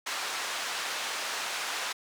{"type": "band-pass noise", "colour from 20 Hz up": "pink", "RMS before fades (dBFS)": -34, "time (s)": [0.06, 1.93], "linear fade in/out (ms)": 10, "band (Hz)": [890, 7100], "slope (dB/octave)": 12, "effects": []}